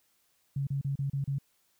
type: tone bursts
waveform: sine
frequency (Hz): 138.59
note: C#3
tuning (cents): 0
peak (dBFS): -28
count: 6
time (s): 0.56-1.385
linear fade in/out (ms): 5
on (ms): 110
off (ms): 33
effects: white hiss -71 dBFS RMS until 1.79 s